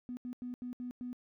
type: tone bursts at uneven times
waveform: triangle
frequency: 246.9 Hz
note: B3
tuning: in tune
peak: -34 dBFS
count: 6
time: 0.09-0.17 / 0.25-0.33 / 0.42-0.54 / 0.62-0.73 / 0.8-0.91 / 1.01-1.13 s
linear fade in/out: 0 ms
effects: tanh soft clip ceiling -36 dBFS